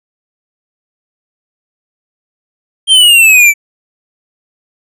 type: exponential sweep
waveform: square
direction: down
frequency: 3187 to 2293 Hz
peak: -3 dBFS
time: 2.87-3.54 s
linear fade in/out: 50 ms
effects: resampled to 32000 Hz